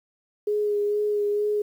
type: tone with vibrato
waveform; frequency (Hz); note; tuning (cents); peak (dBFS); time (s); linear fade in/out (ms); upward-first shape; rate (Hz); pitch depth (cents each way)
sine; 415.3; G#4; 0; -21; 0.47-1.62; 5; sine; 2.2; 17
effects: 9-bit